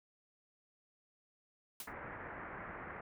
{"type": "noise with exponential decay", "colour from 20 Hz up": "white", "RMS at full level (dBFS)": -41, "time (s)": [1.8, 1.93], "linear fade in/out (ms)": 2, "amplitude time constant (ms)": 27}
{"type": "low-pass noise", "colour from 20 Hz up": "white", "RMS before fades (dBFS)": -47, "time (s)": [1.87, 3.01], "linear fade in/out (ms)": 5, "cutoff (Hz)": 2000, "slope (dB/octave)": 48}
{"effects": []}